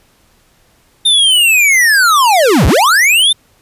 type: linear two-way sweep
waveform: square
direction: down then up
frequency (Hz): 3652 to 46.25 to 3652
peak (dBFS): -7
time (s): 1.05-3.33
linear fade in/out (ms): 10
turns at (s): 2.67
effects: pink hiss -52 dBFS RMS until 3.61 s + resampled to 32000 Hz